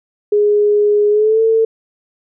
sine tone with pitch glide, 415.3 to 447.7 Hz, G#4 to A4, 0 to +30 cents, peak -9 dBFS, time 0.32-1.65 s, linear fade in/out 5 ms, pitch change +130 cents, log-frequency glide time 1.1-1.41 s, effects none

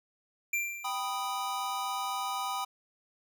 square tone with exponential decay, 2363 Hz, D7, 10 cents sharp, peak -27 dBFS, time 0.53-1.27 s, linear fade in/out 5 ms, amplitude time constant 160 ms
square chord, G augmented, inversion none, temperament equal, 784 / 987.8 / 1244.5 Hz, G5 / B5 / D#6, 0 / 0 / 0 cents, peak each -37 dBFS, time 0.84-2.65 s, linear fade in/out 10 ms
effects none

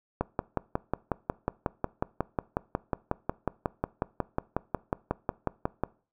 click train, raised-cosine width 1 ms, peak -12 dBFS, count 32, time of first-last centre 0.21-5.836 s, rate 5.51 Hz, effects noise-tail reverb RT60 0.4 s tail -22 dB re dry

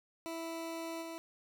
20% pulse tone with level steps, 329.5 Hz, E4, 1 cent flat, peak -34 / -37 dBFS, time 0.26-1.18 s, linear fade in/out 0 ms, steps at 1.01 s, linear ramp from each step 20 ms, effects none

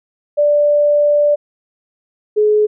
sine tone pair in turn, 587.3 / 423.3 Hz, D5 / G#4, 0 / +33 cents, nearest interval tritone, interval 567 cents, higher first, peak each -9 dBFS, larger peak neither, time 0.37-1.36 / 2.36-2.67 s, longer first, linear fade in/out 20 ms, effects none

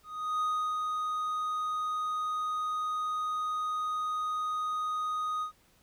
triangle tone with ADSR envelope, 1244.5 Hz, D#6, in tune, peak -25 dBFS, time 0.03-5.52 s, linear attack 380 ms, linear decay 350 ms, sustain -3 dB, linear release 100 ms, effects pink hiss -65 dBFS RMS until 5.82 s

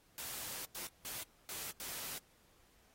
white noise bursts at uneven times, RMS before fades -44 dBFS, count 5, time 0.18-0.65 / 0.75-0.87 / 1.05-1.23 / 1.49-1.71 / 1.8-2.18 s, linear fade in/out 0 ms, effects pink hiss -69 dBFS RMS until 2.94 s + AAC 48 kbps

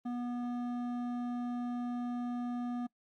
sine tone with hard clipping, 243.2 Hz, B3, 26 cents flat, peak -36 dBFS, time 0.05-2.87 s, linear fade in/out 10 ms, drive 10 dB, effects noise-tail reverb RT60 0.1 s tail -25 dB re dry + Opus 32 kbps

